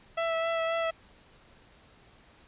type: tone with vibrato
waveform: sawtooth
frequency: 659.3 Hz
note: E5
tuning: in tune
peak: -23 dBFS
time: 0.17-0.91 s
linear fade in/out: 10 ms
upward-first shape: sine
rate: 3.8 Hz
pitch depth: 16 cents each way
effects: pink hiss -58 dBFS RMS until 2.47 s + resampled to 8000 Hz